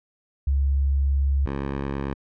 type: tone pair in turn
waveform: sine / 10% pulse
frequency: 69 / 69 Hz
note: C#2 / C#2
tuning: -7 / -7 cents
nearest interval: unison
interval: 0 cents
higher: neither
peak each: -18 dBFS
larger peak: neither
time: 0.47-1.46 / 1.46-2.14 s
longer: first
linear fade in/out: 5 ms
effects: low-pass 2000 Hz 12 dB/octave